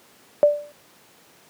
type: tone with exponential decay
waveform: sine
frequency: 587.3 Hz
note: D5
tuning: in tune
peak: -8 dBFS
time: 0.43-0.72 s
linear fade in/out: 0 ms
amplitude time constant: 63 ms
effects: pink hiss -53 dBFS RMS until 1.49 s + high-pass 200 Hz 12 dB/octave